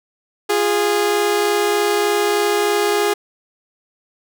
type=tone pair together; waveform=sawtooth; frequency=349.2 / 412.5 Hz; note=F4 / G#4; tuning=0 / -12 cents; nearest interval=minor third; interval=288 cents; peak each=-18 / -12 dBFS; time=0.49-3.14 s; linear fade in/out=10 ms; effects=none